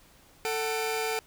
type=tone cluster; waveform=sawtooth; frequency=444.1 / 749 / 2385 Hz; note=A4 / F#5 / D7; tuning=+16 / +21 / +26 cents; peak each=-26 / -31 / -32 dBFS; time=0.45-1.19 s; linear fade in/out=0 ms; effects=pink hiss -58 dBFS RMS until 1.26 s